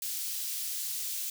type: high-pass noise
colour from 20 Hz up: white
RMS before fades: -35 dBFS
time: 0.02-1.3 s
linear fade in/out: 2 ms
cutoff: 3800 Hz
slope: 12 dB/octave
effects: none